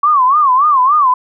sine tone with vibrato, 1108.7 Hz, C#6, in tune, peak -7 dBFS, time 0.03-1.14 s, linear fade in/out 5 ms, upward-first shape sine, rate 3.5 Hz, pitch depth 180 cents each way, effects none

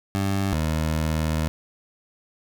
20% pulse tone pair in turn, 98 / 78.66 Hz, G2 / D#2, 0 / +19 cents, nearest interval major third, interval 381 cents, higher first, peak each -17 dBFS, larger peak neither, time 0.15-0.53 / 0.53-1.48 s, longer second, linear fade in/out 0 ms, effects none

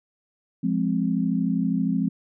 sine chord, F minor, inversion none, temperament equal, 174.61 / 207.7 / 261.6 Hz, F3 / Ab3 / C4, 0 / 0 / 0 cents, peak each -25 dBFS, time 0.63-2.09 s, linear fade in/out 10 ms, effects none

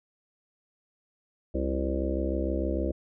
harmonic tone with a mistuned harmonic, 66.6 Hz, C2, 31 cents sharp, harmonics 1 / 3 / 4 / 5 / 6 / 7 / 8 / 9, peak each -30 / -36 / -36 / -32 / -40 / -38 / -35 / -37 dBFS, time 1.54-2.92 s, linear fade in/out 10 ms, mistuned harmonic 6, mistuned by -64 cents, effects none

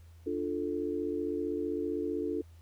sine chord, D minor, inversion none, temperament equal, 293.7 / 349.2 / 440 Hz, D4 / F4 / A4, 0 / 0 / 0 cents, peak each -35 / -35 / -35 dBFS, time 0.26-2.42 s, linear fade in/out 10 ms, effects added 83 Hz sine -51 dBFS peak until 2.61 s + pink hiss -67 dBFS RMS until 2.61 s

